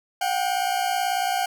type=tone pair together; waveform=40% pulse; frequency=722.7 / 781 Hz; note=F#5 / G5; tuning=-41 / -7 cents; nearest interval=minor second; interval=134 cents; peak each=-24 dBFS; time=0.21-1.46 s; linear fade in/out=5 ms; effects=none